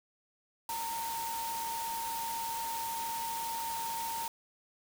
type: tone in noise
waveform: sine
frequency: 917 Hz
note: A#5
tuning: 29 cents flat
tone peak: -35 dBFS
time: 0.69-4.28 s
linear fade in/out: 2 ms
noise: white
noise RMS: -41 dBFS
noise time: 0.69-4.28 s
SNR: +3 dB
effects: none